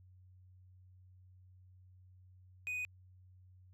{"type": "tone", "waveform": "triangle", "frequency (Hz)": 2489, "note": "D#7", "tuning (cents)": 0, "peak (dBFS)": -35, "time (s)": [2.67, 2.85], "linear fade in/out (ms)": 0, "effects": ["added 92 Hz sine -58 dBFS peak until 3.73 s"]}